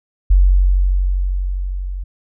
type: tone with level ramp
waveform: sine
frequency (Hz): 46.25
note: F#1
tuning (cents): 0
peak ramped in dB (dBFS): -6 to -22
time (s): 0.3-2.04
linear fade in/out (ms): 10
effects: none